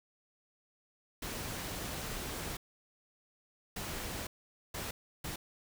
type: noise bursts at uneven times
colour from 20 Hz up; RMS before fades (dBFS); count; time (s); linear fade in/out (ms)
pink; -40; 4; 1.22-2.57 / 3.76-4.27 / 4.74-4.91 / 5.24-5.36; 5
effects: none